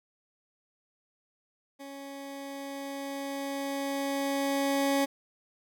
20% pulse tone with level ramp, 277.2 Hz, C#4, in tune, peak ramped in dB -37 to -19 dBFS, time 1.79-5.06 s, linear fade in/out 20 ms, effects none

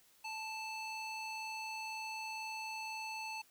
square tone with band-pass filter, 879 Hz, A5, 2 cents flat, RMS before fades -43 dBFS, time 0.24-3.42 s, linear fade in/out 10 ms, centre 3000 Hz, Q 0.93, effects white hiss -67 dBFS RMS until 3.5 s

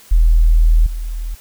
sine tone with level steps, 40.23 Hz, E1, 41 cents flat, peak -7 / -20 dBFS, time 0.11-1.35 s, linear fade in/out 10 ms, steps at 0.86 s, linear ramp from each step 5 ms, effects white hiss -44 dBFS RMS until 1.4 s

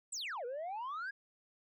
sine exponential two-way sweep, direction down then up, 8500 to 466.2 to 1671 Hz, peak -36 dBFS, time 0.12-1.11 s, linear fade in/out 10 ms, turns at 0.45 s, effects tanh soft clip ceiling -37 dBFS

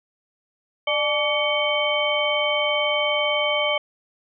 sine tone cluster, 597 / 858 / 1154 / 2238 / 3094 Hz, D5 / A5 / D6 / C#7 / G7, +28 / -44 / -31 / +16 / -23 cents, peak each -23 / -31 / -29 / -25 / -25 dBFS, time 0.87-3.78 s, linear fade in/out 5 ms, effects none

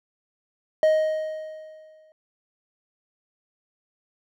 triangle tone with exponential decay, 625 Hz, D#5, 8 cents sharp, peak -12 dBFS, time 0.83-2.12 s, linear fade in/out 1 ms, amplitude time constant 280 ms, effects none

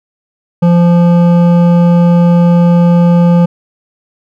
sine tone with hard clipping, 172.9 Hz, F3, 17 cents flat, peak -6 dBFS, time 0.62-3.46 s, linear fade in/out 10 ms, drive 11 dB, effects none

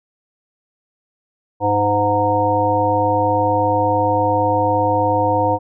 harmonic tone with a mistuned harmonic, 102.7 Hz, G#2, 19 cents flat, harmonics 1 / 3 / 5 / 7 / 9, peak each -23 / -23 / -19 / -20 / -18 dBFS, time 1.6-5.59 s, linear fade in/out 50 ms, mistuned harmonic 7, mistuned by +28 cents, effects none

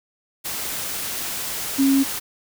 sine tone in noise, 272.2 Hz, C#4, 31 cents flat, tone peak -14 dBFS, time 1.78-2.04 s, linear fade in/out 20 ms, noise white, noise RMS -28 dBFS, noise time 0.44-2.2 s, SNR +11 dB, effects none

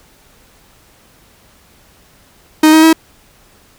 45% pulse tone with pitch steps, 311.1 / 316.5 / 322.1 Hz, D#4 / D#4 / E4, 0 / +30 / -40 cents, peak -4 dBFS, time 2.63-2.93 s, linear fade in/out 5 ms, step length 100 ms, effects pink hiss -48 dBFS RMS until 3.78 s

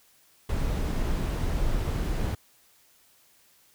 brown noise, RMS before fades -27 dBFS, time 0.49-2.35 s, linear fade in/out 5 ms, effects white hiss -61 dBFS RMS until 3.74 s

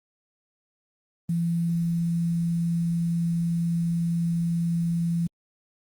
sine tone with quantisation, 169 Hz, E3, 43 cents sharp, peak -22 dBFS, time 1.29-5.27 s, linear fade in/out 5 ms, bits 8, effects Opus 24 kbps

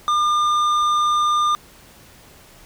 sine tone with tanh clipping, 1204 Hz, D6, 43 cents sharp, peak -17 dBFS, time 0.08-1.55 s, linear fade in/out 0 ms, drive 10 dB, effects pink hiss -47 dBFS RMS until 2.65 s

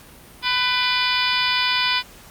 harmonic tone with a mistuned harmonic, 498.6 Hz, B4, 16 cents sharp, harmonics 2 / 3 / 4 / 5 / 6 / 7 / 8 / 9 / 10, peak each -25 / -27 / -28 / -25 / -26 / -25 / -30 / -29 / -28 dBFS, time 0.42-2.03 s, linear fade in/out 50 ms, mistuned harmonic 5, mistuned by -53 cents, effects pink hiss -45 dBFS RMS until 2.3 s + Opus 48 kbps

